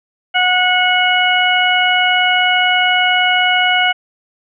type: harmonic tone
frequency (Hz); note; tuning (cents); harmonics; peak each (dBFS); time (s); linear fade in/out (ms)
731; F#5; -21; 1 / 2 / 3 / 4; -16 / -16 / -16 / -16; 0.34-3.93; 20
effects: none